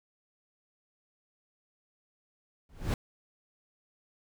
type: noise with exponential growth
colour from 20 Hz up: brown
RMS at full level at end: -22 dBFS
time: 2.69-2.94 s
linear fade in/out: 2 ms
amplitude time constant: 54 ms
effects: none